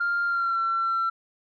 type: tone with pitch glide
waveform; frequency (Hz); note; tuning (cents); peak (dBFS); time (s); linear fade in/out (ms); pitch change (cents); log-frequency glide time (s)
sine; 1398 to 1349.6; F6 to E6; +1 to +40; -21; 0-1.1; 10; -61; 0.26-0.6
effects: tanh soft clip ceiling -19 dBFS